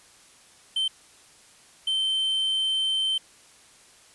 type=tone bursts at uneven times; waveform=triangle; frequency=3101 Hz; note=G7; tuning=19 cents flat; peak=-21 dBFS; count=2; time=0.76-0.88 / 1.87-3.18 s; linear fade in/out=5 ms; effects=white hiss -54 dBFS RMS until 4.14 s + resampled to 24000 Hz